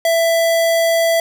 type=tone; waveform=square; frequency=664 Hz; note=E5; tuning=12 cents sharp; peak=-13 dBFS; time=0.05-1.2 s; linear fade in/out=2 ms; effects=none